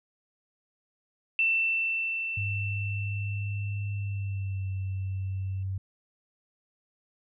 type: tone with exponential decay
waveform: sine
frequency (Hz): 2677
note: E7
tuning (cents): +26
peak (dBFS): -21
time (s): 1.39-5.63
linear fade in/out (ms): 1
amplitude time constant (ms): 920
type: tone with pitch glide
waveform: sine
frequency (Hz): 101.4 to 95.71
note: G#2 to G2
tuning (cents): -41 to -41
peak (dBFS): -29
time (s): 2.37-5.78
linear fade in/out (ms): 5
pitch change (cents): -100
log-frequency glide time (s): 3.91-4.67
effects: none